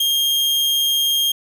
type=tone; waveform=40% pulse; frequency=3223 Hz; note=G7; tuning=47 cents sharp; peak=-15 dBFS; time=0-1.32 s; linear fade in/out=5 ms; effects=none